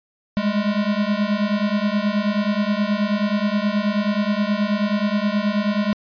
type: beating tone pair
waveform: square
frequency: 202.5 / 211.9 Hz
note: G#3 / G#3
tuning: -43 / +35 cents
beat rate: 9.4 Hz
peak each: -22 dBFS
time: 0.37-5.93 s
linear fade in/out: 0 ms
effects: resampled to 11025 Hz